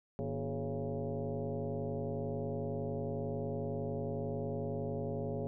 sine tone with frequency modulation, 157.5 Hz, D#3, 21 cents sharp, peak -34 dBFS, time 0.19-5.47 s, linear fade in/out 0 ms, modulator 132 Hz, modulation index 3.5, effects none

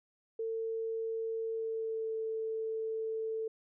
sine tone with pitch glide, 450 to 443.8 Hz, A4 to A4, +39 to +15 cents, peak -33 dBFS, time 0.39-3.48 s, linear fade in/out 5 ms, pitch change -24 cents, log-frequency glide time 1.45-2.15 s, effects none

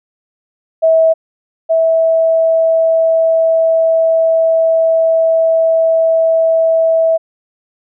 sine tone pair in turn, 648 / 652.1 Hz, E5 / E5, -30 / -19 cents, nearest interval unison, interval 11 cents, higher second, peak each -6 / -8 dBFS, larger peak first, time 0.82-1.14 / 1.69-7.18 s, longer second, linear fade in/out 20 ms, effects none

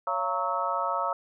harmonic tone with a mistuned harmonic, 185 Hz, F#3, in tune, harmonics 3 / 4 / 5 / 6 / 7, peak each -34 / -33 / -31 / -33 / -30 dBFS, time 0.07-1.13 s, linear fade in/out 2 ms, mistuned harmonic 4, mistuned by -130 cents, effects none

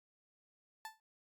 30% pulse tone with exponential decay, 880 Hz, A5, in tune, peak -38 dBFS, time 0.85-1 s, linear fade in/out 1 ms, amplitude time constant 32 ms, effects Opus 48 kbps

